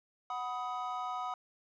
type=chord; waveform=triangle; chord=B major; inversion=second; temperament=equal with one note detuned; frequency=740 / 987.8 / 1256.1 Hz; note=F#5 / B5 / D#6; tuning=0 / 0 / +16 cents; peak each=-37 / -39 / -37 dBFS; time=0.3-1.34 s; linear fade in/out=2 ms; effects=resampled to 16000 Hz + 11-bit